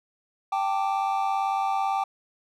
triangle chord, G suspended second, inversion none, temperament just, 784 / 882 / 1176 Hz, G5 / A5 / D6, 0 / +4 / +2 cents, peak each -23 / -28 / -29 dBFS, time 0.52-2.04 s, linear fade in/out 5 ms, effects none

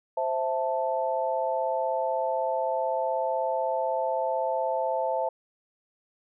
sine chord, A minor, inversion first, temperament equal, 523.3 / 659.3 / 880 Hz, C5 / E5 / A5, 0 / 0 / 0 cents, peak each -29 dBFS, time 0.17-5.29 s, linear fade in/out 5 ms, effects none

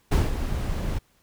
brown noise with ADSR envelope, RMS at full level -17 dBFS, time 0.11-0.99 s, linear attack 12 ms, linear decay 180 ms, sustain -10 dB, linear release 12 ms, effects pink hiss -64 dBFS RMS until 1.22 s

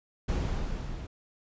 brown noise with level ramp, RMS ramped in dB -27 to -39 dBFS, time 0.28-1.07 s, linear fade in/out 10 ms, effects resampled to 16000 Hz

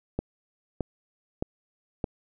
click train, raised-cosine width 2 ms, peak -14 dBFS, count 4, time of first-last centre 0.19-2.042 s, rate 1.62 Hz, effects none

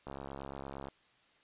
click train, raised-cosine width 1 ms, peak -29 dBFS, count 57, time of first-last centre 0.07-0.885 s, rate 68.7 Hz, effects white hiss -67 dBFS RMS until 1.43 s + resampled to 8000 Hz

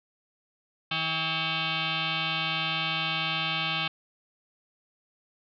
sine tone with frequency modulation, 160.7 Hz, E3, 44 cents flat, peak -26 dBFS, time 0.91-3.88 s, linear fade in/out 5 ms, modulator 482 Hz, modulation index 7.4, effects none

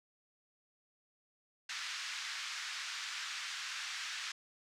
pink band-pass noise, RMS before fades -42 dBFS, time 1.69-4.32 s, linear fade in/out 5 ms, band 1400 to 6400 Hz, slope 24 dB/octave, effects none

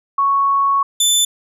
sine / 20% pulse tone pair in turn, 1108.7 / 3520 Hz, C#6 / A7, 0 / 0 cents, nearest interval octave + minor sixth, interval 2000 cents, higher second, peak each -12 / -6 dBFS, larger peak second, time 0.18-0.83 / 1-1.25 s, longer first, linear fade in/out 5 ms, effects none

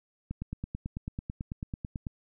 click train, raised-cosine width 5 ms, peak -22 dBFS, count 17, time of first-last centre 0.31-2.068 s, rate 9.1 Hz, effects none

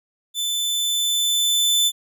sawtooth tone with level ramp, 3520 Hz, A7, in tune, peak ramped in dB -19 to -12 dBFS, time 0.34-1.92 s, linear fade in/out 50 ms, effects none

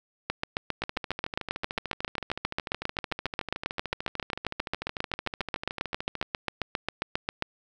two click trains, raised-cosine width 0.3 ms, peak -17 / -11 dBFS, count 74 / 54, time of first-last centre 0.82-6.227 / 0.3-7.424 s, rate 13.5 / 7.44 Hz, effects none

